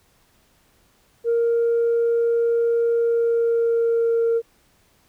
sine tone with pitch glide, 466.2 to 461.1 Hz, A#4 to A#4, 0 to -19 cents, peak -15 dBFS, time 1.24-4.42 s, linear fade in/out 50 ms, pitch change -19 cents, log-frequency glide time 2.95-4.28 s, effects tanh soft clip ceiling -14 dBFS + pink hiss -60 dBFS RMS until 5.08 s

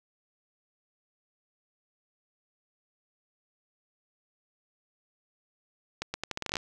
accelerating click train, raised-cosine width 0.2 ms, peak -15 dBFS, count 12, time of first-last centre 6.02-6.568 s, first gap 120 ms, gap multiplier 0.8, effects none

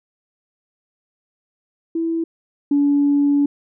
sine tone pair in turn, 329.6 / 285.8 Hz, E4 / D4, 0 / -47 cents, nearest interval major second, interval 247 cents, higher first, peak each -18 / -12 dBFS, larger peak second, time 1.95-2.24 / 2.71-3.46 s, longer second, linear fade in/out 5 ms, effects tanh soft clip ceiling -8 dBFS

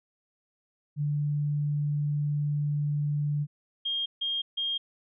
sine tone, 146.83 Hz, D3, in tune, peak -25 dBFS, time 0.96-3.47 s, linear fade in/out 50 ms
sine tone bursts, 3225 Hz, G7, 48 cents sharp, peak -27 dBFS, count 3, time 3.85-4.78 s, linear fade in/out 10 ms, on 210 ms, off 150 ms
effects none

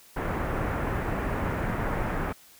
pink low-pass noise, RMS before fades -29 dBFS, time 0.16-2.33 s, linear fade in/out 10 ms, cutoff 1900 Hz, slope 24 dB/octave, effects white hiss -54 dBFS RMS until 2.59 s

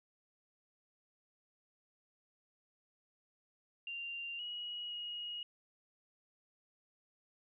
sine tone with pitch steps, 2781 / 2905 / 2887 Hz, F7 / F#7 / F#7, -8 / -32 / -43 cents, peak -40 dBFS, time 3.87-5.43 s, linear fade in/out 2 ms, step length 520 ms, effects none

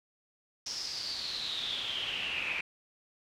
brown noise with band-pass filter sweep, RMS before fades -36 dBFS, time 0.66-2.61 s, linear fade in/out 5 ms, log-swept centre 5500 to 2400 Hz, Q 9.6, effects none

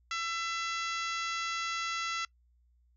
harmonic tone with a mistuned harmonic, 670 Hz, E5, 28 cents sharp, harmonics 2 / 3 / 4 / 5 / 6 / 7 / 8 / 9 / 10, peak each -35 / -39 / -41 / -43 / -45 / -46 / -47 / -48 / -49 dBFS, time 0.11-2.25 s, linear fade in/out 2 ms, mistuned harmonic 9, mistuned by +29 cents, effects noise-tail reverb RT60 0.1 s tail -24 dB re dry + added 60 Hz sine -64 dBFS peak until 2.96 s

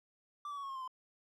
triangle tone with pitch steps, 1172 / 1146.6 / 1121.7 / 1097.3 / 1073.5 / 1050.2 / 1027.4 Hz, D6 / D6 / C#6 / C#6 / C6 / C6 / C6, -4 / -42 / +20 / -18 / +44 / +6 / -32 cents, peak -38 dBFS, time 0.45-0.877 s, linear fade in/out 2 ms, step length 61 ms, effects none

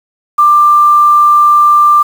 sine tone with quantisation, 1186 Hz, D6, 17 cents sharp, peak -3 dBFS, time 0.38-2.03 s, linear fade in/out 10 ms, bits 5, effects none

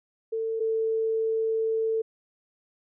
sine tone pair in turn, 447.9 / 445.6 Hz, A4 / A4, +31 / +22 cents, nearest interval unison, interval 9 cents, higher first, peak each -26 / -23 dBFS, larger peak second, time 0.32-0.6 / 0.6-2.02 s, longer second, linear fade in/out 10 ms, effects none

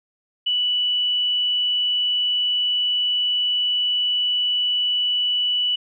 sine tone, 2960 Hz, F#7, in tune, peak -18 dBFS, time 0.46-5.76 s, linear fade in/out 10 ms, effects none

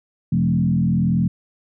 sine tone with frequency modulation, 174.61 Hz, F3, in tune, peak -15 dBFS, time 0.32-1.28 s, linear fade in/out 5 ms, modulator 41.3 Hz, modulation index 1.3, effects none

